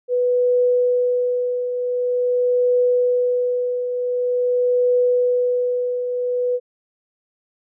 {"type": "tone with tremolo", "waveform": "sine", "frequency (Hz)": 493.9, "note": "B4", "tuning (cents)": 0, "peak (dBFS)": -13, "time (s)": [0.08, 6.6], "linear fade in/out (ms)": 50, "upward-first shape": "triangle", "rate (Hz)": 0.46, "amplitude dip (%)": 60, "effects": []}